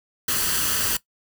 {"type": "noise with comb filter", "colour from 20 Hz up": "white", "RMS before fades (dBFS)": -23, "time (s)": [0.28, 0.97], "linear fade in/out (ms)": 5, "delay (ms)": 0.66, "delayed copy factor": 0.55, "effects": ["noise-tail reverb RT60 0.1 s tail -18 dB re dry"]}